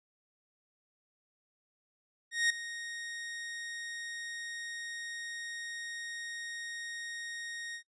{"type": "tone with ADSR envelope", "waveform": "sawtooth", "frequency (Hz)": 1864.7, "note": "A#6", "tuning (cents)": 0, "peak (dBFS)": -21, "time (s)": [2.31, 7.83], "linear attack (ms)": 190, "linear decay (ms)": 5, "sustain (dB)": -15, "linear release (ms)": 84, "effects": ["noise-tail reverb RT60 0.1 s tail -21 dB re dry", "resampled to 22050 Hz"]}